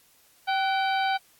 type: harmonic tone with a mistuned harmonic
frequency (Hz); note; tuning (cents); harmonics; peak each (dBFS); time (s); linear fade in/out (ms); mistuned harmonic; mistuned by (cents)
774; G5; -22; 1 / 2 / 3 / 4 / 5 / 6; -24 / -30 / -34 / -36 / -38 / -40; 0.47-1.18; 20; 2; -71
effects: white hiss -60 dBFS RMS until 1.39 s + AAC 64 kbps